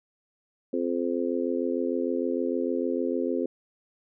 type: harmonic tone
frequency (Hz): 86.6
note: F2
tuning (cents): -14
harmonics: 3 / 4 / 5 / 6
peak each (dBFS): -29 / -30 / -31 / -32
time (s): 0.73-3.46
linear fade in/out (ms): 5
effects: none